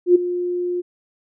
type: tone with ADSR envelope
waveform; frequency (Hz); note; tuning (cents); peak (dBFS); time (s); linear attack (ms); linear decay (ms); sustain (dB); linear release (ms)
sine; 355.1; F4; +29; -6; 0.06-0.82; 92; 11; -14; 23
effects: none